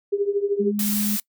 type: tone with tremolo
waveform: sine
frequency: 403.3 Hz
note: G4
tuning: 49 cents sharp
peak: -16 dBFS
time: 0.12-0.72 s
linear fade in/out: 10 ms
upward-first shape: triangle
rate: 13 Hz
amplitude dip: 90%
type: tone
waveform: sine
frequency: 207.3 Hz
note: G#3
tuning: 3 cents flat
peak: -22 dBFS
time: 0.59-1.17 s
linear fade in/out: 20 ms
type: noise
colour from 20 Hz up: blue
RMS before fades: -26 dBFS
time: 0.79-1.2 s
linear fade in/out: 2 ms
effects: noise-tail reverb RT60 0.1 s tail -24 dB re dry